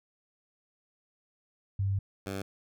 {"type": "tone pair in turn", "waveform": ["sine", "10% pulse"], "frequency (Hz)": [98, 97.21], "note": ["G2", "G2"], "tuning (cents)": [0, -14], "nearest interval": "unison", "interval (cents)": 14, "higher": "first", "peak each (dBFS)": -26, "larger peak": "neither", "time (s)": [[1.79, 1.99], [2.26, 2.42]], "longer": "first", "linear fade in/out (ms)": 5, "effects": []}